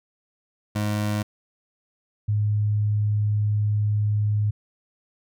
25% pulse / sine tone pair in turn, 104.9 / 104.9 Hz, G#2 / G#2, +18 / +18 cents, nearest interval unison, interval 0 cents, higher neither, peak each -19 dBFS, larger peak neither, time 0.75-1.23 / 2.28-4.51 s, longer second, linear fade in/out 10 ms, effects none

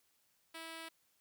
5% pulse tone, 326.4 Hz, E4, 17 cents flat, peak -34 dBFS, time 0.54-0.89 s, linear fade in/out 10 ms, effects white hiss -75 dBFS RMS until 1.2 s

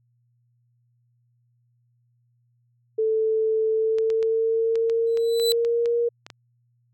sine tone with pitch glide, 440.1 to 471.7 Hz, A4 to A#4, 0 to +20 cents, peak -19 dBFS, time 2.98-6.09 s, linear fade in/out 10 ms, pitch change +120 cents, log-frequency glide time 3.7-5.98 s
clicks, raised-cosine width 0.2 ms, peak -21 dBFS, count 11, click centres 3.985 / 4.102 / 4.228 / 4.756 / 4.898 / 5.173 / 5.398 / 5.649 / 5.858 / 6.265 / 6.302 s
40% pulse tone with exponential growth, 3989 Hz, B7, 17 cents sharp, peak -18 dBFS, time 5.07-5.52 s, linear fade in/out 0 ms, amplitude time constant 96 ms
effects added 120 Hz sine -63 dBFS peak until 6.93 s

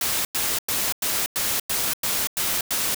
white noise bursts, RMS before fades -24 dBFS, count 9, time 0.01-2.946 s, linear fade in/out 2 ms, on 240 ms, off 97 ms, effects none

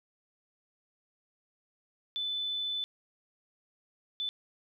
sine tone bursts at uneven times, 3506 Hz, A7, 7 cents flat, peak -31 dBFS, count 2, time 2.16-2.84 / 4.2-4.29 s, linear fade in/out 0 ms, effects 11-bit

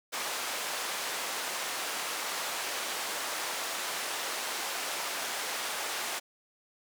pink band-pass noise, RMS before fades -35 dBFS, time 0.12-6.2 s, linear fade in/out 20 ms, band 660 to 12000 Hz, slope 12 dB/octave, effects none

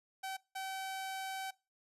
sawtooth tone bursts at uneven times, 767 Hz, G5, 38 cents flat, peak -35 dBFS, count 2, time 0.23-0.37 / 0.55-1.51 s, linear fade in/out 10 ms, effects noise-tail reverb RT60 0.3 s tail -23 dB re dry + resampled to 32000 Hz

